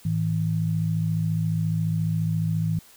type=tone pair together; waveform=sine; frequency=107.6 / 162.01 Hz; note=A2 / E3; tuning=-38 / -30 cents; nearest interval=perfect fifth; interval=708 cents; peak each=-26 / -23 dBFS; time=0.05-2.79 s; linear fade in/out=5 ms; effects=white hiss -52 dBFS RMS until 2.96 s